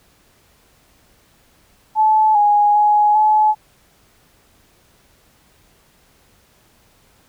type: tone with pitch steps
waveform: sine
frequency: 866 / 828 / 837 / 856 Hz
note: A5 / G#5 / G#5 / A5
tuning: -28 / -5 / +13 / -48 cents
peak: -10 dBFS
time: 1.95-3.55 s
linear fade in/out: 50 ms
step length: 400 ms
effects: pink hiss -55 dBFS RMS until 7.28 s